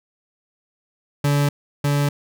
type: tone pair in turn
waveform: 40% pulse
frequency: 143.8 / 143.8 Hz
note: D3 / D3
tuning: -36 / -36 cents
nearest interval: unison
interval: 0 cents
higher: neither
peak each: -15 / -16 dBFS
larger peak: first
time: 1.24-1.49 / 1.84-2.09 s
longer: neither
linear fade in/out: 5 ms
effects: none